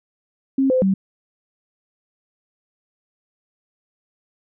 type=tone with pitch steps; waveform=sine; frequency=268.8 / 514 / 192.4 Hz; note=C4 / C5 / G3; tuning=+47 / -31 / -32 cents; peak=-14 dBFS; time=0.58-0.94 s; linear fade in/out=5 ms; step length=120 ms; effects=none